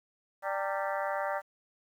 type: harmonic tone with a mistuned harmonic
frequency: 196 Hz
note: G3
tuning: in tune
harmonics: 3 / 4 / 5 / 6 / 7 / 8 / 9 / 10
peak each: -34 / -36 / -38 / -40 / -41 / -42 / -43 / -44 dBFS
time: 0.42-1.42 s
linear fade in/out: 50 ms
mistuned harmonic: 5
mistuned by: -120 cents
effects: 10-bit